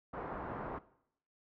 white low-pass noise, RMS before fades -42 dBFS, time 0.13-0.79 s, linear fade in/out 10 ms, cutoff 1200 Hz, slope 24 dB/octave, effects noise-tail reverb RT60 0.7 s tail -18 dB re dry

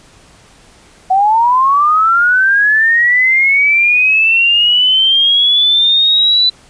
sine linear sweep, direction up, 740 to 4000 Hz, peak -7 dBFS, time 1.1-6.5 s, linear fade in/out 10 ms, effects pink hiss -44 dBFS RMS until 6.69 s + resampled to 22050 Hz

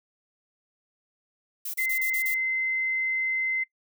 violet noise bursts, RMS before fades -33 dBFS, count 6, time 1.65-2.344 s, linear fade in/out 5 ms, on 89 ms, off 32 ms
sine tone, 2065 Hz, C7, 23 cents flat, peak -24 dBFS, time 1.78-3.64 s, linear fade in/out 10 ms
effects noise-tail reverb RT60 0.1 s tail -23 dB re dry

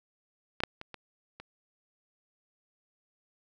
clicks, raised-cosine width 0.3 ms, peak -16 / -9 / -25 / -26 / -28 dBFS, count 5, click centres 0.604 / 0.636 / 0.814 / 0.943 / 1.4 s, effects none

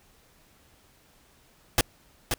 pink noise with echo, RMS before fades -20 dBFS, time 1.78-1.81 s, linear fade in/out 2 ms, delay 530 ms, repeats 1, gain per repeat -6 dB, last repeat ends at 2.34 s, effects pink hiss -60 dBFS RMS until 2.38 s

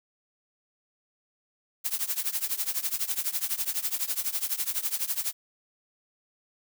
blue noise with tremolo, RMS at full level -26 dBFS, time 1.84-5.33 s, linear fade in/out 20 ms, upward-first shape triangle, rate 12 Hz, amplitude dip 95%, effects none

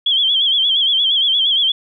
sine tone with vibrato, 3258 Hz, G#7, 34 cents flat, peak -12 dBFS, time 0.06-1.72 s, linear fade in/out 5 ms, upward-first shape sine, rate 8.6 Hz, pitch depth 91 cents each way, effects none

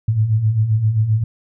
sine beating tone pair, 103.83 / 111.43 Hz, G#2 / A2, 0 / +22 cents, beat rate 7.6 Hz, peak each -21 / -14 dBFS, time 0.08-1.24 s, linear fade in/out 5 ms, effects none

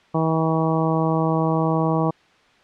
harmonic tone, 160.8 Hz, E3, 43 cents flat, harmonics 1 / 2 / 3 / 4 / 5 / 6 / 7, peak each -21 / -24 / -26 / -27 / -28 / -29 / -29 dBFS, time 0.14-2.11 s, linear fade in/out 10 ms, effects white hiss -55 dBFS RMS until 2.63 s + low-pass 3000 Hz 12 dB/octave

